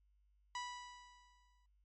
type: tone with exponential decay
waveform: sawtooth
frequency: 983 Hz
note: B5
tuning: 8 cents flat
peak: -36 dBFS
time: 0.55-1.66 s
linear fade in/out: 2 ms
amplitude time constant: 240 ms
effects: added 50 Hz sine -70 dBFS peak until 1.84 s + MP3 32 kbps